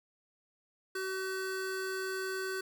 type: tone pair together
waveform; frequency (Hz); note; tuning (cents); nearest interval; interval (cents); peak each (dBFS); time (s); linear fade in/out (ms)
square; 379.2 / 1516.8; F#4 / F#6; +43 / +43; 2 octaves; 2400; -37 / -39; 0.95-2.61; 5
effects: none